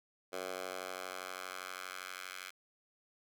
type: tone with high-pass filter sweep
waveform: 10% pulse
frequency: 92.5 Hz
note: F#2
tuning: in tune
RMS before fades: -44 dBFS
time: 0.32-2.51 s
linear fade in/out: 20 ms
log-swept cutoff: 540 to 1800 Hz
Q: 1.3
effects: none